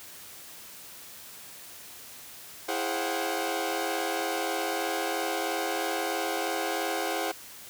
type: tone cluster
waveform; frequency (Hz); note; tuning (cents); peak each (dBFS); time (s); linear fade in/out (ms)
sawtooth; 330.7 / 413.1 / 530 / 720 / 763; E4 / G#4 / C5 / F#5 / G5; +6 / -9 / +22 / -47 / -47; -31; 2.68-7.32; 10
effects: white hiss -46 dBFS RMS until 7.69 s + high-pass 60 Hz 12 dB/octave